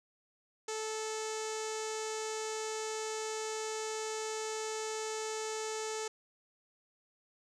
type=tone with low-pass filter; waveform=sawtooth; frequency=437 Hz; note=A4; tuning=12 cents flat; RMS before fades=-38 dBFS; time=0.68-6.08 s; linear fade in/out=5 ms; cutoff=7000 Hz; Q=3.9; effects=none